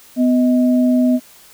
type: tone pair together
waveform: sine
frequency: 250 / 630 Hz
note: B3 / D#5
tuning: +21 / +21 cents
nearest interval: octave + major third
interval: 1600 cents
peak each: -11 / -21 dBFS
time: 0.16-1.2 s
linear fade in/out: 50 ms
effects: white hiss -45 dBFS RMS until 1.53 s